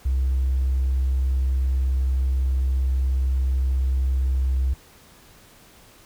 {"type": "tone with hard clipping", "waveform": "sine", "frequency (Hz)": 65.41, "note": "C2", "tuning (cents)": 0, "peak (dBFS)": -19, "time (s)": [0.05, 4.74], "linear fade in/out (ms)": 10, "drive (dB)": 1, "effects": ["pink hiss -51 dBFS RMS until 6.05 s"]}